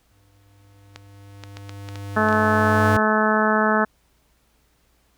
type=tone with exponential growth; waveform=square; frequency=100 Hz; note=G2; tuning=35 cents sharp; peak=-19 dBFS; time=0.11-2.97 s; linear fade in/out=5 ms; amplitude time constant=620 ms
type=clicks; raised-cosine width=0.2 ms; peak=-18 dBFS; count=8; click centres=0.96 / 1.437 / 1.57 / 1.694 / 1.888 / 1.957 / 2.287 / 2.327 s
type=harmonic tone; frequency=215.7 Hz; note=A3; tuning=34 cents flat; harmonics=1 / 2 / 3 / 4 / 5 / 6 / 7 / 8; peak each=-22 / -25 / -24 / -25 / -26 / -24 / -25 / -26 dBFS; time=2.16-3.85 s; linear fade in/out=10 ms
effects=added 57 Hz sine -64 dBFS peak until 5.17 s + pink hiss -64 dBFS RMS until 5.17 s